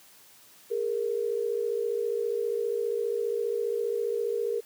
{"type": "tone pair together", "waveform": "sine", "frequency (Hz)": [411.3, 466.2], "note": ["G#4", "A#4"], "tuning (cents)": [-17, 0], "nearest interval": "major second", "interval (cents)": 217, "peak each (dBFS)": [-30, -28], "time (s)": [0.7, 4.61], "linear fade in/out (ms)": 20, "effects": ["white hiss -55 dBFS RMS until 4.65 s", "high-pass 100 Hz 12 dB/octave"]}